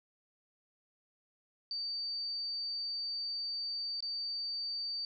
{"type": "tone with dropouts", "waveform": "sine", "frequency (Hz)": 4611, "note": "D8", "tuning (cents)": -33, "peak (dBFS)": -35, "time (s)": [1.71, 5.05], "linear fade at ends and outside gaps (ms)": 1, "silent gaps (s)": [4.005, 4.025], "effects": []}